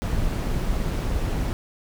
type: noise with amplitude modulation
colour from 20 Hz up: brown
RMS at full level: -23 dBFS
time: 0.02-1.53 s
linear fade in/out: 0 ms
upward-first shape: sine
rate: 196 Hz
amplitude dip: 30%
effects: none